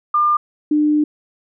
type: tone pair in turn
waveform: sine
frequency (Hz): 1200 / 300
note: D6 / D4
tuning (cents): +37 / +37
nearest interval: 2 octaves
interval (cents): 2400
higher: first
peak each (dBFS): -12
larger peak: neither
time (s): 0.14-0.37 / 0.71-1.04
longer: second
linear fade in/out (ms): 5
effects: none